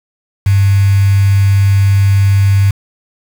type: tone with quantisation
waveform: sine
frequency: 98.7 Hz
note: G2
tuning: 12 cents sharp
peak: -6 dBFS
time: 0.46-2.71 s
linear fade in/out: 5 ms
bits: 4
effects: none